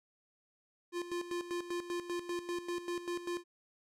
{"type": "tone with tremolo", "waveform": "square", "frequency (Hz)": 349.2, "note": "F4", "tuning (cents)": 0, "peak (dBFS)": -35, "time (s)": [0.92, 3.44], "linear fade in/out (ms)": 50, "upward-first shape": "square", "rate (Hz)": 5.1, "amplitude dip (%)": 70, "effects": ["low-pass 10000 Hz 12 dB/octave"]}